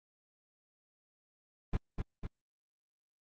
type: noise with echo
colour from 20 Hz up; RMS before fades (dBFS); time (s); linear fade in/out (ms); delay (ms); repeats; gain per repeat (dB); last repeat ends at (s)
brown; -30; 1.73-1.77; 5; 250; 2; -4; 2.27
effects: low-pass 4000 Hz 12 dB/octave + Opus 32 kbps